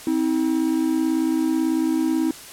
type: tone pair together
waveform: triangle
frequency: 261.6 / 319.8 Hz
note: C4 / D#4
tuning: 0 / +48 cents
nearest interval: minor third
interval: 348 cents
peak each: -21 / -18 dBFS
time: 0.07-2.31 s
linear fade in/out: 2 ms
effects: white hiss -40 dBFS RMS until 2.52 s + low-pass 12000 Hz 12 dB/octave